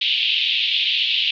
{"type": "band-pass noise", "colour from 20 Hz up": "pink", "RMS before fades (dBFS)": -20, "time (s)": [0.01, 1.31], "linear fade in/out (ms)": 5, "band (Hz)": [2700, 3700], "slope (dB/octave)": 48, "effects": []}